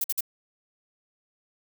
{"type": "noise bursts", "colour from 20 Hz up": "violet", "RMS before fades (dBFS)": -26, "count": 3, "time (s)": [0.01, 0.208], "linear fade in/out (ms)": 5, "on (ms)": 32, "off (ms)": 51, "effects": []}